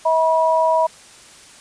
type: tone pair together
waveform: sine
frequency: 642.4 / 969 Hz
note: E5 / B5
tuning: -45 / -33 cents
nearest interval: perfect fifth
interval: 712 cents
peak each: -16 dBFS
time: 0.05-0.87 s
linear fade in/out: 10 ms
effects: white hiss -44 dBFS RMS until 1.6 s + resampled to 22050 Hz